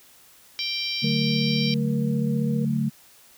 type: harmonic tone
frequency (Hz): 784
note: G5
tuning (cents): 0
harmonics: 3 / 4 / 5 / 6 / 7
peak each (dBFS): -32 / -32 / -32 / -32 / -32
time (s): 0.59-1.74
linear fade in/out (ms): 0
type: chord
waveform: sine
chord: D major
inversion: none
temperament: equal with one note detuned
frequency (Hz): 144.23 / 185 / 220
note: D3 / F#3 / A3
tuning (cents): -31 / 0 / 0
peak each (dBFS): -25 / -29 / -24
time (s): 1.02-2.9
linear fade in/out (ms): 20
type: tone with pitch glide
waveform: sine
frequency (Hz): 466.2 to 474.9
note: A#4 to A#4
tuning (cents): 0 to +32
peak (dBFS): -33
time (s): 1.04-2.65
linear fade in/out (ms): 5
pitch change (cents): +32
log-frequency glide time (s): 1.21-1.83
effects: white hiss -53 dBFS RMS until 3.37 s

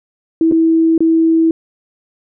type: tone with dropouts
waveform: sine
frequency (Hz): 325.8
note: E4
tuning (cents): -20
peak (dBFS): -8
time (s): 0.41-1.51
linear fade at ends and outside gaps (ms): 2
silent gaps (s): 0.514-0.521 / 0.979-1.005
effects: none

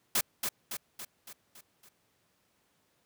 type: noise with echo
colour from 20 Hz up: white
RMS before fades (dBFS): -27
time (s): 0.15-0.21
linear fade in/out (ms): 5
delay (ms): 280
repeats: 6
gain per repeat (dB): -5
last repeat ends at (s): 1.89
effects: pink hiss -72 dBFS RMS until 3.05 s + high-pass 100 Hz 12 dB/octave

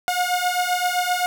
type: beating tone pair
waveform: sawtooth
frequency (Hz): 716 / 723.7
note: F5 / F#5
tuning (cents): +43 / -39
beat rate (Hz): 7.7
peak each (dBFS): -19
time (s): 0.08-1.26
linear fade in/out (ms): 0
effects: none

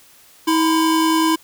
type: tone pair together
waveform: square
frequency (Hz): 321 / 1013.5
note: E4 / B5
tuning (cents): -46 / +45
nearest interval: octave + minor sixth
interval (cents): 1991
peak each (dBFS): -16 / -20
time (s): 0.47-1.36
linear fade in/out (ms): 10
effects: white hiss -49 dBFS RMS until 1.43 s

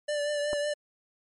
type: tone with vibrato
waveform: square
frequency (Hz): 587.3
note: D5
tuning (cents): 0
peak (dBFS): -28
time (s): 0.08-0.74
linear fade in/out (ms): 10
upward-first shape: triangle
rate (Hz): 5.4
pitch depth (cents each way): 30
type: clicks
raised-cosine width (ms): 1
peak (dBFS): -21 / -27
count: 2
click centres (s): 0.531 / 0.534
effects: MP3 48 kbps

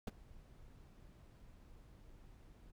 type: noise with ADSR envelope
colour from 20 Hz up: brown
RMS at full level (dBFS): -35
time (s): 0.07-2.72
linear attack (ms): 4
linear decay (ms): 26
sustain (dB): -24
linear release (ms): 19
effects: none

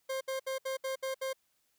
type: tone bursts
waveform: 40% pulse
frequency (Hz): 530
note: C5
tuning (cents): +22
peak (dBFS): -32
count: 7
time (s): 0.09-1.332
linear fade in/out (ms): 10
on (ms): 120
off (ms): 67
effects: white hiss -75 dBFS RMS until 1.78 s

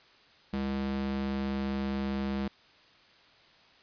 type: tone with high-pass filter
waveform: square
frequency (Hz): 67.6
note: C#2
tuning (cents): -43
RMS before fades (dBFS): -32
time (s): 0.53-2.48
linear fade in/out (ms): 5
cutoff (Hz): 150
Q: 6.6
effects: white hiss -59 dBFS RMS until 3.82 s + resampled to 11025 Hz

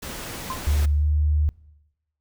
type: noise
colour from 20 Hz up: pink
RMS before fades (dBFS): -34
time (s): 0.02-0.86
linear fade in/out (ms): 10
type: tone with exponential decay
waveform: sine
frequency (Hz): 1040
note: C6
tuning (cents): -11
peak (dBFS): -24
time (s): 0.5-0.66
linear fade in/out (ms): 2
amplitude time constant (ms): 33
type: tone with pitch glide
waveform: sine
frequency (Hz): 73.42 to 74.96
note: D2 to D2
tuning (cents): 0 to +36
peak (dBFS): -17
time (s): 0.67-1.49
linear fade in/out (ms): 0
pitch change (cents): +36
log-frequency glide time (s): 0.94-1.05
effects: noise-tail reverb RT60 0.9 s tail -21 dB re dry

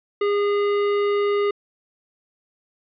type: tone with hard clipping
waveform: sine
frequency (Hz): 408.3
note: G#4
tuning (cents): -29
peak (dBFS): -20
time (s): 0.21-1.51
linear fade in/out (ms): 5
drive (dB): 13
effects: resampled to 11025 Hz

